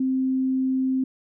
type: tone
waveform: sine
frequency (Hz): 261.6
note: C4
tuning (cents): 0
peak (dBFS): -20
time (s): 0-1.04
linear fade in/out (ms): 5
effects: none